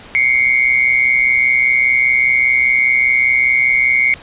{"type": "tone pair together", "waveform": "sine", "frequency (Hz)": [2110, 2235], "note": ["C7", "C#7"], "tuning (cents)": [14, 14], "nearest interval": "minor second", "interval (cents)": 100, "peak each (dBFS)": -13, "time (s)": [0.15, 4.14], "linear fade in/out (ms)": 0, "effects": ["pink hiss -37 dBFS RMS until 4.22 s", "resampled to 8000 Hz"]}